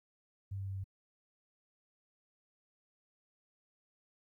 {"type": "tone with pitch steps", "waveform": "sine", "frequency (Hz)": [98, 97.38, 96.76, 96.15], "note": ["G2", "G2", "G2", "G2"], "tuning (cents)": [0, -11, -22, -33], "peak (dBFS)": -37, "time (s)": [0.51, 0.842], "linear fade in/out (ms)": 10, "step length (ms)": 83, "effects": ["13-bit"]}